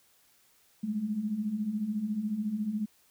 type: beating tone pair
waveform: sine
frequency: 201 / 215 Hz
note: G3 / A3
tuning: +44 / -40 cents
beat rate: 14 Hz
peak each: -36 / -30 dBFS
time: 0.83-2.86 s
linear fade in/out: 10 ms
effects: white hiss -65 dBFS RMS until 3.1 s